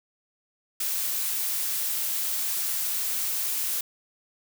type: noise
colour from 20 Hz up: blue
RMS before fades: -28 dBFS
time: 0.8-3.81 s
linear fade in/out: 5 ms
effects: none